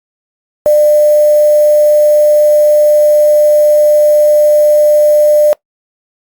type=tone with quantisation; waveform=sine; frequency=598 Hz; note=D5; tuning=31 cents sharp; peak=-4 dBFS; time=0.66-5.53 s; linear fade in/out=0 ms; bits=4; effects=noise-tail reverb RT60 0.1 s tail -22 dB re dry + Opus 48 kbps